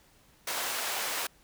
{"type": "high-pass noise", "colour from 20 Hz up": "pink", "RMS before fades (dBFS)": -33, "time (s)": [0.47, 1.27], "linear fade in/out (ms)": 5, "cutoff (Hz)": 670, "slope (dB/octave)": 12, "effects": ["pink hiss -62 dBFS RMS until 1.43 s"]}